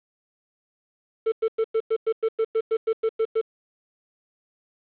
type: tone bursts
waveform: triangle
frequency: 446 Hz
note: A4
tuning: 23 cents sharp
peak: -17 dBFS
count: 14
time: 1.26-3.414 s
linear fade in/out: 10 ms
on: 61 ms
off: 100 ms
effects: resampled to 8000 Hz + 8-bit